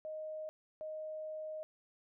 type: tone bursts at uneven times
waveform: sine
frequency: 622.3 Hz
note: D#5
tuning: in tune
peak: -40 dBFS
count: 2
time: 0.05-0.49 / 0.81-1.63 s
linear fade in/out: 0 ms
effects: none